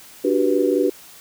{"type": "chord", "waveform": "sine", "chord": "G major seventh", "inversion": "second", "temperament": "just", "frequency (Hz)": [294, 367.5, 392, 490], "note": ["D4", "F#4", "G4", "B4"], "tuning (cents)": [2, -12, 0, -14], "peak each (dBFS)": -21, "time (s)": [0.24, 0.9], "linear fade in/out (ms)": 10, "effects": ["white hiss -44 dBFS RMS until 1.2 s"]}